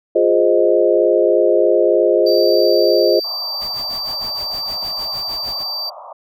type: chord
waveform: sine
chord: F minor seventh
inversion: none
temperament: equal with one note detuned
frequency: 352.1 / 415.3 / 523.3 / 622.3 Hz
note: F4 / Ab4 / C5 / Eb5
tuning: +14 / 0 / 0 / 0 cents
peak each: -16 dBFS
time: 0.15-3.2 s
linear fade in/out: 10 ms
type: tone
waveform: triangle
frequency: 4656 Hz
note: D8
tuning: 16 cents flat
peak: -20 dBFS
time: 2.26-5.9 s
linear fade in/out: 10 ms
type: band-pass noise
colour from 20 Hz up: pink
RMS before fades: -35 dBFS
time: 3.24-6.13 s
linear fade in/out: 5 ms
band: 560 to 1200 Hz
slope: 96 dB/octave
type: noise with tremolo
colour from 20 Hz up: pink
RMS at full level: -36 dBFS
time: 3.6-5.64 s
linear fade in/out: 20 ms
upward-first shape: sine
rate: 6.5 Hz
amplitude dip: 95%
effects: none